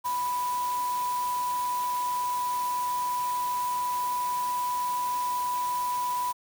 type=tone in noise; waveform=sine; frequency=987.8 Hz; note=B5; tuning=in tune; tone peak=-26 dBFS; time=0.04-6.33 s; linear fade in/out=20 ms; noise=white; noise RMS=-40 dBFS; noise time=0.04-6.33 s; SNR=+11 dB; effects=none